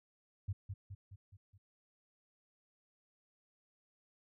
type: tone with echo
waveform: sine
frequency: 98 Hz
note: G2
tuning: in tune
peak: -34 dBFS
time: 0.48-0.53 s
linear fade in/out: 10 ms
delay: 210 ms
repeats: 5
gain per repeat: -5 dB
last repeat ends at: 1.58 s
effects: none